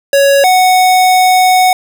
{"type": "tone pair in turn", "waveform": "square", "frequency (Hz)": [557, 739.6], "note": ["C#5", "F#5"], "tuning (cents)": [8, -1], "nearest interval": "perfect fourth", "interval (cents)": 491, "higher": "second", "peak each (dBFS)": -6, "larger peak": "neither", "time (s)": [[0.13, 0.44], [0.44, 1.73]], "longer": "second", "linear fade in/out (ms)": 2, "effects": []}